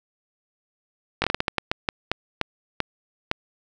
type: slowing click train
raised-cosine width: 0.3 ms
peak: -5 dBFS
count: 14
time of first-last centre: 1.22-3.314 s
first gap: 20 ms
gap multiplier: 1.31
effects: none